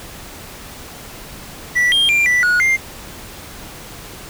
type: tone with pitch steps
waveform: triangle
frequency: 1958 / 3210 / 2379 / 1971 / 1454 / 2101 Hz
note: B6 / G7 / D7 / B6 / F#6 / C7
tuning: -15 / +40 / +22 / -4 / -31 / +7 cents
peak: -10 dBFS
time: 1.75-2.77 s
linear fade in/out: 20 ms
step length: 170 ms
effects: pink hiss -35 dBFS RMS until 4.29 s